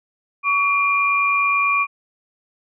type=tone pair together; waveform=sine; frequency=1132.3 / 2397 Hz; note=C#6 / D7; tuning=+36 / +35 cents; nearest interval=octave + minor second; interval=1299 cents; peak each=-18 dBFS; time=0.43-1.87 s; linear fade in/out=50 ms; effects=none